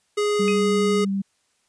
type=tone; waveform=square; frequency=415.3 Hz; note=G#4; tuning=in tune; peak=-20 dBFS; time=0.17-1.05 s; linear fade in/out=10 ms
type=tone with vibrato; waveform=sine; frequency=196 Hz; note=G3; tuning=in tune; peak=-21 dBFS; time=0.39-1.22 s; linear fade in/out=10 ms; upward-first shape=triangle; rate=12 Hz; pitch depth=9 cents each way
type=tone with exponential decay; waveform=sine; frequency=2518 Hz; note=D#7; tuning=20 cents sharp; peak=-22 dBFS; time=0.48-0.65 s; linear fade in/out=0 ms; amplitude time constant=36 ms
effects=white hiss -67 dBFS RMS until 1.68 s + resampled to 22050 Hz